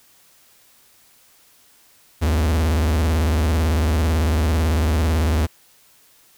45% pulse tone with vibrato, 77.78 Hz, D#2, in tune, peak -16 dBFS, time 2.21-5.47 s, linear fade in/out 20 ms, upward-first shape sine, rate 18 Hz, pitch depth 180 cents each way, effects white hiss -54 dBFS RMS until 6.37 s

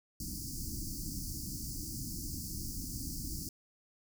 pink band-stop noise, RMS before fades -40 dBFS, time 0.2-3.49 s, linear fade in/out 2 ms, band 330 to 4600 Hz, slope 96 dB/octave, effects none

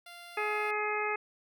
10% pulse tone, 695 Hz, F5, 9 cents flat, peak -38 dBFS, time 0.06-0.71 s, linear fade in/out 5 ms
harmonic tone, 421.5 Hz, G#4, 26 cents sharp, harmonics 1 / 2 / 3 / 4 / 5 / 6, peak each -35 / -36 / -36 / -40 / -36 / -38 dBFS, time 0.37-1.16 s, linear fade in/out 5 ms
effects none

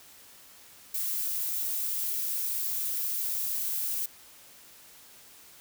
violet noise, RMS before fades -31 dBFS, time 0.94-4.06 s, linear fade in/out 5 ms, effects white hiss -53 dBFS RMS until 5.6 s

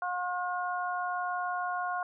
harmonic tone, 358.7 Hz, F4, 46 cents sharp, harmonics 2 / 3 / 4, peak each -33 / -35 / -36 dBFS, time 0.02-2.03 s, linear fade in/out 2 ms, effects none

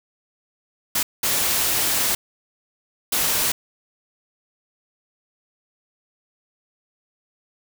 white noise bursts at uneven times, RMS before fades -21 dBFS, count 3, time 0.95-1.03 / 1.23-2.15 / 3.12-3.52 s, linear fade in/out 5 ms, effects none

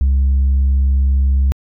sine tone, 67.4 Hz, C#2, 48 cents flat, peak -8 dBFS, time 0.01-1.52 s, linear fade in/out 0 ms, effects tanh soft clip ceiling -9 dBFS

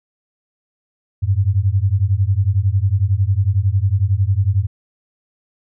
sine beating tone pair, 92.5 / 103.5 Hz, F#2 / G#2, 0 / -5 cents, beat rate 11 Hz, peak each -16 dBFS, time 1.22-4.67 s, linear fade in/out 20 ms, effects none

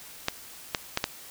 clicks, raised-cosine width 0.2 ms, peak -7 dBFS, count 4, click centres 0.284 / 0.748 / 0.974 / 1.041 s, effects white hiss -46 dBFS RMS until 1.3 s

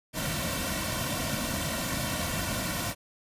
pink noise with comb filter, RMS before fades -31 dBFS, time 0.13-2.95 s, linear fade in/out 50 ms, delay 2.4 ms, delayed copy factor -0.85, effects resampled to 32000 Hz

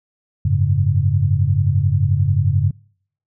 sine chord, F# suspended second, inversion none, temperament equal with one note detuned, 92.5 / 103.83 / 139.8 Hz, F#2 / G#2 / C#3, 0 / 0 / +15 cents, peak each -18 dBFS, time 0.45-2.71 s, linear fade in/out 5 ms, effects noise-tail reverb RT60 0.6 s tail -26 dB re dry

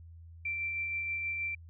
sine tone with tremolo, 2349 Hz, D7, in tune, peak -31 dBFS, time 0.45-1.55 s, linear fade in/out 5 ms, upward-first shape sine, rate 6.3 Hz, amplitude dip 25%, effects added 83 Hz sine -48 dBFS peak until 1.69 s

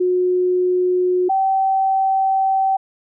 sine tone pair in turn, 363.1 / 771 Hz, F#4 / G5, -33 / -29 cents, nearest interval octave + minor second, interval 1304 cents, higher second, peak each -14 dBFS, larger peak neither, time 0-1.29 / 1.29-2.77 s, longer second, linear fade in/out 10 ms, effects none

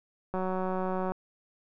click train, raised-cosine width 1 ms, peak -19 dBFS, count 146, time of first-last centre 0.34-1.12 s, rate 186 Hz, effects none

